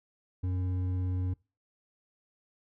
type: tone with hard clipping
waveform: sine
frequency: 91.7 Hz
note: F#2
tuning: 15 cents flat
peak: -30 dBFS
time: 0.43-1.34 s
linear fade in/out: 10 ms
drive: 7 dB
effects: noise-tail reverb RT60 0.3 s tail -24 dB re dry